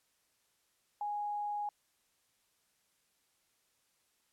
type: tone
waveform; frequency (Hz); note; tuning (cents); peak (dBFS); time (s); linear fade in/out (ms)
sine; 828; G#5; -5; -34; 1.01-1.69; 2
effects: white hiss -75 dBFS RMS until 4.32 s + low-pass 12000 Hz 12 dB/octave